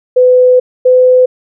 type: tone pair in turn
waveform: sine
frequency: 503 / 506.5 Hz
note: B4 / B4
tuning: +32 / +44 cents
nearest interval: unison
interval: 12 cents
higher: second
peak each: -3 dBFS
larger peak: neither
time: 0.16-0.6 / 0.85-1.26 s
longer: first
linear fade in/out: 10 ms
effects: none